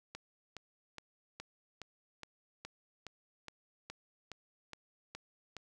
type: click train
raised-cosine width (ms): 0.2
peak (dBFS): -27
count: 14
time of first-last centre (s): 0.15-5.567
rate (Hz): 2.4
effects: none